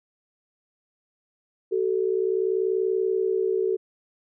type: tone pair together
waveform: sine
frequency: 379.5 / 440 Hz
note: F#4 / A4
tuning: +44 / 0 cents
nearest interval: minor third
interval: 256 cents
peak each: -23 / -25 dBFS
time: 1.71-3.77 s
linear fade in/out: 20 ms
effects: none